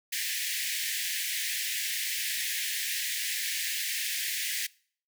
pink high-pass noise, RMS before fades -32 dBFS, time 0.12-4.67 s, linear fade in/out 10 ms, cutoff 1700 Hz, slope 96 dB/octave, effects noise-tail reverb RT60 0.5 s tail -23 dB re dry

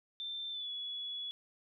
sine tone with pitch glide, 3562 to 3391 Hz, A7 to G#7, +21 to +35 cents, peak -38 dBFS, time 0.2-1.31 s, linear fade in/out 0 ms, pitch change -86 cents, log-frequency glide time 0.51-0.7 s, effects none

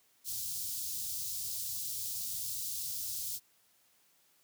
white band-stop noise, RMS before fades -38 dBFS, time 0.24-3.4 s, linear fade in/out 50 ms, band 130 to 4200 Hz, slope 24 dB/octave, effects white hiss -69 dBFS RMS until 4.43 s + high-pass 80 Hz 12 dB/octave

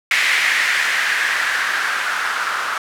violet noise with low-pass filter sweep, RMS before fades -19 dBFS, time 0.11-2.78 s, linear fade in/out 2 ms, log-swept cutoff 2100 to 1300 Hz, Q 3.6, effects none

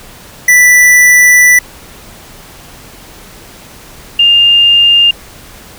square / sine tone pair in turn, 1975.5 / 2808 Hz, B6 / F7, 0 / +9 cents, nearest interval tritone, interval 609 cents, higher second, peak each -3 dBFS, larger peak neither, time 0.48-1.59 / 4.19-5.11 s, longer first, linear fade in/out 5 ms, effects pink hiss -34 dBFS RMS until 5.78 s

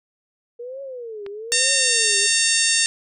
sine tone with vibrato, 468.7 Hz, A#4, 9 cents sharp, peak -30 dBFS, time 0.59-2.27 s, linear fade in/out 10 ms, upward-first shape triangle, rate 1.1 Hz, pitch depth 300 cents each way
click, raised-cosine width 0.3 ms, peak -22 dBFS, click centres 1.264 s
harmonic tone, 911 Hz, A#5, 40 cents flat, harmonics 2 / 3 / 4 / 5 / 6 / 7 / 8 / 9 / 10, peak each -25 / -25 / -25 / -25 / -25 / -25 / -25 / -25 / -25 dBFS, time 1.52-2.86 s, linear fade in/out 0 ms
effects none

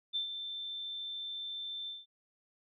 sine tone with ADSR envelope, 3553 Hz, A7, 16 cents sharp, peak -30 dBFS, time 0.13-2.06 s, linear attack 28 ms, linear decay 110 ms, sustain -8 dB, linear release 180 ms, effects none

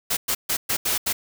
white noise bursts at uneven times, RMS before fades -23 dBFS, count 6, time 0.1-0.17 / 0.28-0.35 / 0.49-0.57 / 0.69-0.77 / 0.85-0.98 / 1.06-1.13 s, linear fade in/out 10 ms, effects none

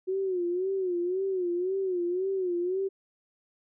sine tone with vibrato, 367.2 Hz, F#4, 13 cents flat, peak -26 dBFS, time 0.07-2.89 s, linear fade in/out 20 ms, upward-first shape sine, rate 1.9 Hz, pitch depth 100 cents each way, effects none

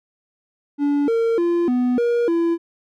triangle tone with pitch steps, 287.4 / 458.2 / 344.1 / 248.2 / 474.7 / 336.5 Hz, D4 / A#4 / F4 / B3 / A#4 / E4, -37 / -30 / -26 / +9 / +31 / +36 cents, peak -14 dBFS, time 0.78-2.58 s, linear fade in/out 50 ms, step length 300 ms, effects none

